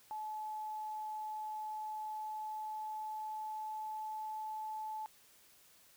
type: tone with pitch glide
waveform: sine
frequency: 860 to 866.5 Hz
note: A5 to A5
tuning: -40 to -27 cents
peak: -39 dBFS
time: 0.11-5.06 s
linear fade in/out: 0 ms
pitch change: +13 cents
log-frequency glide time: 1.66-4.69 s
effects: white hiss -64 dBFS RMS until 5.96 s